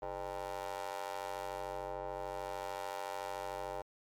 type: ring-modulated tone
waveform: 20% pulse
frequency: 93.5 Hz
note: F#2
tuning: 19 cents sharp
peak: -31 dBFS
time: 0.02-3.82 s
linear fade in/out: 5 ms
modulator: 701 Hz
effects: MP3 96 kbps